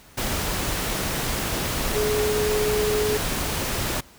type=tone in noise; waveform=sine; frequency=423.4 Hz; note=G#4; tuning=33 cents sharp; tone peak=-21 dBFS; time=1.95-3.18 s; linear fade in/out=10 ms; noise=pink; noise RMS=-26 dBFS; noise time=0.17-4.01 s; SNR=+2 dB; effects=pink hiss -50 dBFS RMS until 4.18 s